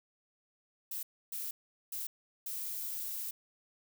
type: noise bursts at uneven times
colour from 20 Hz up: violet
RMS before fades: -39 dBFS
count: 4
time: 0.91-1.03 / 1.32-1.51 / 1.92-2.07 / 2.46-3.31 s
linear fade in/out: 5 ms
effects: none